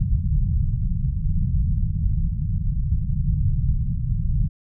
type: low-pass noise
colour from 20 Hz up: pink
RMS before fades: -21 dBFS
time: 0-4.49 s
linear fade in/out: 10 ms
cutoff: 170 Hz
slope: 48 dB/octave
effects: none